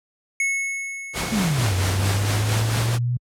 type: tone with exponential decay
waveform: square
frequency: 2195 Hz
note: C#7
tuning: 18 cents flat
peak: -19 dBFS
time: 0.4-2.38 s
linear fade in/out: 2 ms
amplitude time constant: 430 ms
type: noise with tremolo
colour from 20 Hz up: pink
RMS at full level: -24 dBFS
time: 1.13-2.99 s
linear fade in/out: 50 ms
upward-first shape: sine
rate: 4.4 Hz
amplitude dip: 40%
type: exponential two-way sweep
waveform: sine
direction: down then up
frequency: 230.8 to 92 to 123.9 Hz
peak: -19 dBFS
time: 1.32-3.17 s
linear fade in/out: 5 ms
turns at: 1.74 s
effects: high-pass 60 Hz 12 dB/octave + low-pass 11000 Hz 12 dB/octave